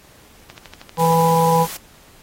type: click train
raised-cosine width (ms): 0.2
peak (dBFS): -19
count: 11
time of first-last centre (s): 0.5-1.287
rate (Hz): 12.7
type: harmonic tone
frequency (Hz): 164.81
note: E3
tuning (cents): 0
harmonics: 1 / 3 / 5 / 6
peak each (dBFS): -18 / -18 / -18 / -18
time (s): 0.97-1.67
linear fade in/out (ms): 50
type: noise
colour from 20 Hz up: white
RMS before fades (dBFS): -31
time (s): 0.99-1.77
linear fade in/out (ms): 5
effects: pink hiss -49 dBFS RMS until 2.22 s + AAC 48 kbps